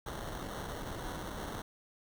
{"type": "noise with sample-and-hold", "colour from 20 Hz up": "pink", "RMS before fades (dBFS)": -41, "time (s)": [0.06, 1.62], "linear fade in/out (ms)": 5, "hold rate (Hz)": 2450, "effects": []}